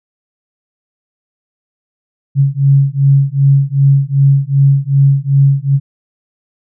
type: beating tone pair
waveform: sine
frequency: 137.2 / 139.8 Hz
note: C#3 / C#3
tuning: -17 / +15 cents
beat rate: 2.6 Hz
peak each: -10 dBFS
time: 2.35-5.8 s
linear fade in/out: 50 ms
effects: none